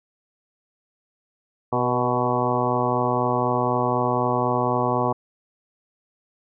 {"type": "harmonic tone with a mistuned harmonic", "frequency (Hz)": 124, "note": "B2", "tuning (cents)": 7, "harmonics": [1, 2, 3, 4, 5, 6, 7, 8, 9], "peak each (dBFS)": [-28, -28, -28, -28, -28, -28, -28, -28, -28], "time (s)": [1.72, 5.13], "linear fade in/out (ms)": 10, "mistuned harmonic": 4, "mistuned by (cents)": -35, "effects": []}